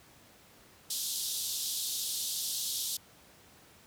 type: band-pass noise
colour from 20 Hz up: pink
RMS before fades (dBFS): -35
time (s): 0.9-2.97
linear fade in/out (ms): 5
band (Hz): 3400 to 15000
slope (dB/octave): 48
effects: pink hiss -58 dBFS RMS until 3.86 s + high-pass 80 Hz 12 dB/octave